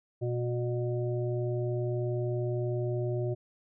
harmonic tone, 121.6 Hz, B2, 26 cents flat, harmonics 1 / 3 / 5 / 6, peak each -30 / -33 / -38 / -50 dBFS, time 0.21-3.35 s, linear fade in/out 20 ms, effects none

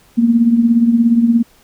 sine tone with tremolo, 233.1 Hz, A#3, in tune, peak -5 dBFS, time 0.17-1.43 s, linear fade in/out 20 ms, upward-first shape triangle, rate 17 Hz, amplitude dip 70%, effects pink hiss -50 dBFS RMS until 1.63 s

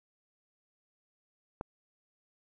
click, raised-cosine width 1 ms, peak -22 dBFS, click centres 1.611 s, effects none

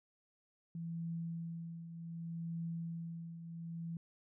sine tone with tremolo, 166.8 Hz, E3, 21 cents sharp, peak -37 dBFS, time 0.75-3.97 s, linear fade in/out 2 ms, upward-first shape triangle, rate 0.66 Hz, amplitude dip 65%, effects none

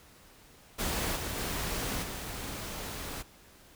pink noise with level steps, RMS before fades -32 / -36 / -34 / -39 dBFS, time 0.78-3.23 s, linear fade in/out 20 ms, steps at 1.15 / 1.36 / 2.02 s, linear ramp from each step 20 ms, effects pink hiss -57 dBFS RMS until 3.75 s

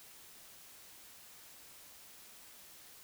silence, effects white hiss -56 dBFS RMS until 3.03 s

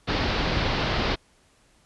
pink low-pass noise, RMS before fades -25 dBFS, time 0.07-1.16 s, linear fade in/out 20 ms, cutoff 4900 Hz, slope 48 dB/octave, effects pink hiss -61 dBFS RMS until 1.85 s + resampled to 24000 Hz

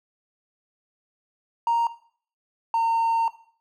triangle tone pair in turn, 932 / 913.9 Hz, A#5 / A#5, -1 / -35 cents, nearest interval unison, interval 34 cents, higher first, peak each -16 dBFS, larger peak neither, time 1.67-1.87 / 2.74-3.28 s, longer second, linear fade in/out 2 ms, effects noise-tail reverb RT60 0.5 s tail -17 dB re dry + tanh soft clip ceiling -15 dBFS

